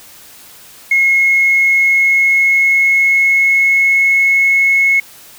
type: tone with pitch glide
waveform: sine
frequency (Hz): 2165 to 2184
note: C#7 to C#7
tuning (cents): -41 to -26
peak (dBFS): -7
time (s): 0.91-5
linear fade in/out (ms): 5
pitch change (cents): +15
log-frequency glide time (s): 1.01-4.23
effects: tanh soft clip ceiling -3 dBFS + white hiss -39 dBFS RMS until 5.38 s

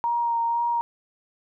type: tone with vibrato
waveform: sine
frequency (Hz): 937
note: A#5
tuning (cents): +9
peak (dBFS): -21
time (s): 0.04-0.81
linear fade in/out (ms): 0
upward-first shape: sine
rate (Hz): 2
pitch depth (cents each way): 17
effects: none

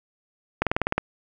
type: slowing click train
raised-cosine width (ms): 0.5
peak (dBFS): -6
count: 8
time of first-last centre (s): 0.62-0.98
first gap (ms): 47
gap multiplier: 1.03
effects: none

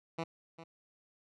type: tone with echo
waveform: 10% pulse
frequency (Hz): 164.81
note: E3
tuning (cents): 0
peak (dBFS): -26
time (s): 0.18-0.24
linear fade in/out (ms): 10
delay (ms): 400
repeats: 1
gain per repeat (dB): -13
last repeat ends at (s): 0.64
effects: low-pass 4000 Hz 12 dB/octave

